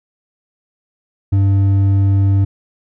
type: tone with hard clipping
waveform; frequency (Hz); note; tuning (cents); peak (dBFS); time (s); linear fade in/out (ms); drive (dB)
sine; 98.2; G2; +4; -11; 1.32-2.45; 10; 5
effects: none